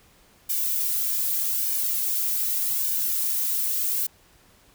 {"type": "noise with flanger", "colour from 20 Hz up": "violet", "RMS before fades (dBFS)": -25, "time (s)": [0.49, 4.07], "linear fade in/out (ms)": 10, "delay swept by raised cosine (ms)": [1.5, 2.8], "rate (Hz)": 0.83, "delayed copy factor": -0.7, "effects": ["pink hiss -57 dBFS RMS until 4.74 s"]}